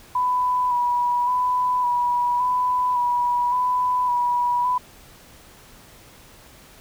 sine tone with vibrato, 985 Hz, B5, 5 cents flat, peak -18 dBFS, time 0.15-4.78 s, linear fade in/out 5 ms, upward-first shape square, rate 0.89 Hz, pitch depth 21 cents each way, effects pink hiss -48 dBFS RMS until 6.8 s

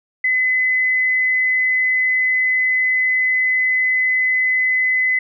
sine tone, 2023 Hz, B6, 41 cents sharp, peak -14 dBFS, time 0.24-5.19 s, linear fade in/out 5 ms, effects none

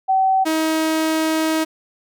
sine / sawtooth tone pair in turn, 764 / 317.5 Hz, G5 / D#4, -45 / +35 cents, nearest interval octave + minor third, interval 1520 cents, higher first, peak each -13 dBFS, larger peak neither, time 0.08-0.45 / 0.45-1.65 s, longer second, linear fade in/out 20 ms, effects none

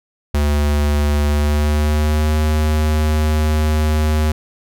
square tone with pitch glide, 73.42 to 76.85 Hz, D2 to D#2, 0 to -21 cents, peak -14 dBFS, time 0.34-4.32 s, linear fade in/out 5 ms, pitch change +79 cents, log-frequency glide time 1.27-2.36 s, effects none

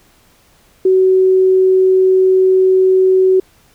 sine tone, 375.6 Hz, F#4, 26 cents sharp, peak -7 dBFS, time 0.85-3.4 s, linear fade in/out 5 ms, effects pink hiss -51 dBFS RMS until 3.74 s

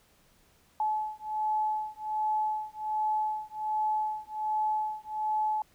sine beating tone pair, 858 / 859.3 Hz, A5 / A5, -44 / -41 cents, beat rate 1.3 Hz, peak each -31 dBFS, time 0.8-5.62 s, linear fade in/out 2 ms, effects pink hiss -64 dBFS RMS until 5.74 s

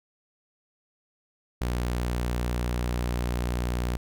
sawtooth tone, 60.4 Hz, B1, 38 cents flat, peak -22 dBFS, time 1.61-3.97 s, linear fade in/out 5 ms, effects none

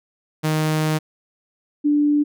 sawtooth / sine tone pair in turn, 155.56 / 293.7 Hz, D#3 / D4, 0 / 0 cents, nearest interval major seventh, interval 1100 cents, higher second, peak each -14 dBFS, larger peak neither, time 0.43-0.99 / 1.84-2.24 s, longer first, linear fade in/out 20 ms, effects none

